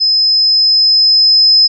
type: tone with level ramp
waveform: sine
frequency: 5100 Hz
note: D#8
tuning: 42 cents sharp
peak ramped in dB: -8 to -4 dBFS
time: 0-1.68 s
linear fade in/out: 20 ms
effects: none